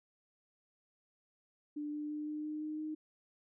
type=tone with pitch steps; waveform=sine; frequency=296.3 / 298.4 / 300.4 / 302.5 / 304.6 / 306.7 / 308.9 Hz; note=D4 / D4 / D4 / D#4 / D#4 / D#4 / D#4; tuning=+15 / +28 / +39 / -49 / -37 / -25 / -12 cents; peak=-37 dBFS; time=1.76-2.95 s; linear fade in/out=10 ms; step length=170 ms; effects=none